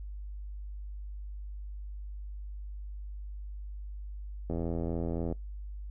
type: click train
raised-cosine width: 2 ms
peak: -21 dBFS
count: 70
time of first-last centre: 4.5-5.324 s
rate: 83.7 Hz
effects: noise-tail reverb RT60 0.2 s tail -26 dB re dry + added 50 Hz sine -38 dBFS peak until 5.9 s